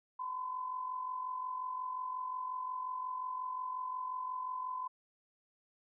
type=tone with amplitude modulation; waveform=sine; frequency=1016 Hz; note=B5; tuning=49 cents sharp; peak=-34 dBFS; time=0.19-4.88 s; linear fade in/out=10 ms; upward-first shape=sine; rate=45.6 Hz; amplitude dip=55%; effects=none